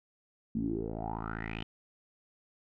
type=tone with low-pass filter sweep; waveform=10% pulse; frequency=55 Hz; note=A1; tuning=in tune; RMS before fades=-36 dBFS; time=0.55-1.63 s; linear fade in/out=5 ms; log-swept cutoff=220 to 3100 Hz; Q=7.3; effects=none